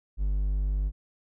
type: tone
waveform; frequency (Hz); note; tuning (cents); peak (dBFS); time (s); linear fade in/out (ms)
triangle; 49.64; G1; +22; -22; 0.17-0.92; 50
effects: none